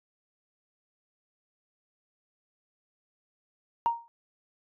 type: tone with exponential decay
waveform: sine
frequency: 932.3 Hz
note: A#5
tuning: in tune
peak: -18 dBFS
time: 3.86-4.08 s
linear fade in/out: 0 ms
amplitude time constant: 46 ms
effects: tanh soft clip ceiling -16 dBFS